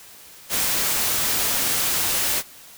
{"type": "noise", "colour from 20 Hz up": "white", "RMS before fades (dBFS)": -22, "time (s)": [0.49, 2.43], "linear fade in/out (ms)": 50, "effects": ["white hiss -45 dBFS RMS until 2.77 s"]}